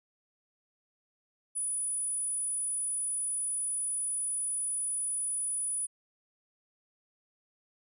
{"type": "tone", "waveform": "sine", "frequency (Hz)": 9870, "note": "D#9", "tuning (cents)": -15, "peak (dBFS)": -30, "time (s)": [1.55, 5.87], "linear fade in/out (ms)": 20, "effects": []}